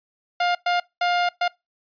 sawtooth tone bursts at uneven times, 706 Hz, F5, 19 cents sharp, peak -15 dBFS, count 4, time 0.4-0.55 / 0.66-0.8 / 1.01-1.29 / 1.41-1.48 s, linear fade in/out 5 ms, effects noise-tail reverb RT60 0.2 s tail -23 dB re dry + resampled to 11025 Hz

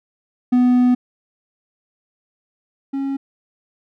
triangle tone pair in turn, 248.2 / 273.7 Hz, B3 / C#4, +9 / -22 cents, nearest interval major second, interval 169 cents, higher second, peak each -9 / -18 dBFS, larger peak first, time 0.52-0.95 / 2.93-3.17 s, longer first, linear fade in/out 10 ms, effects none

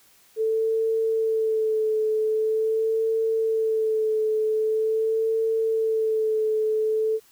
sine tone with vibrato, 440.4 Hz, A4, 2 cents sharp, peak -20 dBFS, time 0.36-7.2 s, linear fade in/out 50 ms, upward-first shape sine, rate 0.44 Hz, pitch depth 26 cents each way, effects white hiss -57 dBFS RMS until 7.31 s

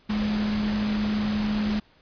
sine tone in noise, 211 Hz, G#3, 28 cents sharp, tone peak -23 dBFS, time 0.09-1.8 s, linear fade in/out 10 ms, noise pink, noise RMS -33 dBFS, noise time 0.09-1.8 s, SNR +7 dB, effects pink hiss -59 dBFS RMS until 2.01 s + resampled to 11025 Hz

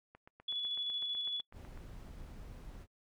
click train, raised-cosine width 0.5 ms, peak -39 dBFS, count 14, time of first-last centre 0.15-1.775 s, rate 8 Hz
sine tone with tremolo, 3414 Hz, G#7, 47 cents sharp, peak -34 dBFS, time 0.48-1.41 s, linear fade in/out 5 ms, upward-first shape square, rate 13 Hz, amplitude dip 25%
brown noise, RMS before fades -49 dBFS, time 1.52-2.87 s, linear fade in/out 50 ms
effects noise-tail reverb RT60 0.1 s tail -26 dB re dry

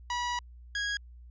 sawtooth tone pair in turn, 971 / 1648.7 Hz, B5 / G#6, -30 / -13 cents, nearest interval major sixth, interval 917 cents, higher second, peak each -26 / -26 dBFS, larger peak neither, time 0.1-0.39 / 0.75-0.97 s, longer first, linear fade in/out 2 ms, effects added 60 Hz sine -47 dBFS peak until 1.3 s + resampled to 16000 Hz

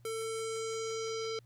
square tone with low-pass filter sweep, 447.1 Hz, A4, 28 cents sharp, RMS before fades -37 dBFS, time 0.05-1.39 s, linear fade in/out 2 ms, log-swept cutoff 11000 to 4800 Hz, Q 2.9, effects added 119 Hz sine -57 dBFS peak until 1.45 s + pink hiss -73 dBFS RMS until 1.45 s

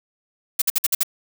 blue noise bursts, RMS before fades -18 dBFS, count 6, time 0.59-1.033 s, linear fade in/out 5 ms, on 28 ms, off 55 ms, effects none

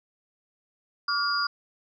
sine tone cluster, 1152 / 1416 / 4857 Hz, D6 / F6 / D#8, -34 / +23 / -43 cents, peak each -28 dBFS, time 1.08-1.47 s, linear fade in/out 5 ms, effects none

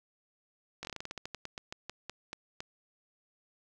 slowing click train, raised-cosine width 0.2 ms, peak -22 dBFS, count 19, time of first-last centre 0.83-2.605 s, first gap 19 ms, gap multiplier 1.17, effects none

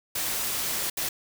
white noise bursts at uneven times, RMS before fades -29 dBFS, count 2, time 0.15-0.9 / 0.97-1.09 s, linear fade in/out 5 ms, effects none

